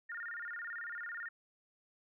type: tone with vibrato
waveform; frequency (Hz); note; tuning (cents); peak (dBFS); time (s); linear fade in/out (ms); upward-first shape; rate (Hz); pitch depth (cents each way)
sine; 1608; G6; +44; -40; 0.09-1.29; 10; square; 18; 220
effects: none